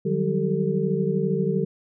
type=tone cluster; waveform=sine; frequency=152.1 / 182.4 / 194.9 / 388.9 / 446.4 Hz; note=D#3 / F#3 / G3 / G4 / A4; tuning=-39 / -24 / -10 / -14 / +25 cents; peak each=-27 dBFS; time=0.05-1.65 s; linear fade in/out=10 ms; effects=none